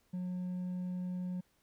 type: tone with hard clipping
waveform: sine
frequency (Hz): 181.1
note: F#3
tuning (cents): -37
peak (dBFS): -36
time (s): 0.13-1.41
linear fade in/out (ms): 10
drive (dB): 2
effects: pink hiss -73 dBFS RMS until 1.62 s